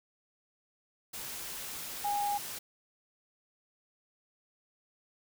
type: tone in noise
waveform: sine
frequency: 818 Hz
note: G#5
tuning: 26 cents flat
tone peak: -29 dBFS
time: 2.04-2.38 s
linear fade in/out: 10 ms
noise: white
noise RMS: -41 dBFS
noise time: 1.13-2.59 s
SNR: +9 dB
effects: none